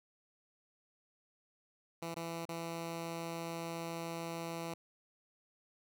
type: tone with dropouts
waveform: 10% pulse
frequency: 166.9 Hz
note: E3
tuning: 22 cents sharp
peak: -31 dBFS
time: 2.02-4.74 s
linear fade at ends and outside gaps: 5 ms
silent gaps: 2.143-2.163 / 2.454-2.489 s
effects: none